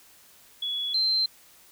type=tone pair in turn; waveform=sine; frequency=3382 / 4120 Hz; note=G#7 / C8; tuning=+31 / -28 cents; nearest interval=minor third; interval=341 cents; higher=second; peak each=-27 / -21 dBFS; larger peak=second; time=0.62-0.94 / 0.94-1.26 s; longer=neither; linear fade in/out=5 ms; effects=white hiss -55 dBFS RMS until 1.71 s